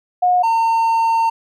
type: tone pair in turn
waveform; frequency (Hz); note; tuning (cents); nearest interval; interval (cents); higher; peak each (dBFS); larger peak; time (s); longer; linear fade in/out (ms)
sine / triangle; 722 / 909.7; F#5 / A#5; -43 / -43; major third; 400; second; -11; neither; 0.22-0.43 / 0.43-1.3; second; 10
effects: none